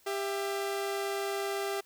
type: tone pair together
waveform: sawtooth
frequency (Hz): 396.8 / 667.3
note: G4 / E5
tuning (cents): +21 / +21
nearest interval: major sixth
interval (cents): 900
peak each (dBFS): -28 / -35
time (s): 0.06-1.81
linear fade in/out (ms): 10
effects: white hiss -63 dBFS RMS until 1.85 s